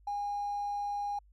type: tone with hard clipping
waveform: triangle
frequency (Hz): 816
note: G#5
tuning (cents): -31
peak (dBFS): -32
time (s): 0.07-1.19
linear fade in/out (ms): 5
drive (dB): 3
effects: added 50 Hz sine -58 dBFS peak until 1.32 s